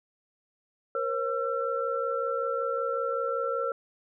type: tone cluster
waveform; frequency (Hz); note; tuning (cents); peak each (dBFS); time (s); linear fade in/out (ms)
sine; 472.7 / 538 / 1347; A#4 / C5 / E6; +24 / +48 / +37; -31; 0.95-3.72; 2
effects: none